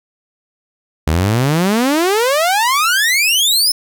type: exponential sweep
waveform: sawtooth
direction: up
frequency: 73.42 to 5340 Hz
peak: -8 dBFS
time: 1.07-3.72 s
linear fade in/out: 5 ms
effects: none